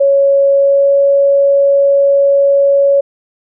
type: tone with pitch glide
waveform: sine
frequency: 555 to 558.5 Hz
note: C#5 to C#5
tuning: +2 to +13 cents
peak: -6 dBFS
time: 0-3.01 s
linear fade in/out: 10 ms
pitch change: +11 cents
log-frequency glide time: 0.52-0.94 s
effects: none